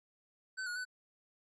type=tone with pitch steps; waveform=square; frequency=1524 / 1448 / 1499 Hz; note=G6 / F#6 / F#6; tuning=-49 / -38 / +22 cents; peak=-38 dBFS; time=0.57-0.852 s; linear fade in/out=20 ms; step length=94 ms; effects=resampled to 22050 Hz